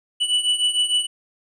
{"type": "beating tone pair", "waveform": "square", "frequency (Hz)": [2960, 2966.6], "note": ["F#7", "F#7"], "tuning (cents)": [0, 4], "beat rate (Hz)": 6.6, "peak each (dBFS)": [-20, -24], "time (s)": [0.2, 1.07], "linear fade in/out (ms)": 20, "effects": ["resampled to 22050 Hz"]}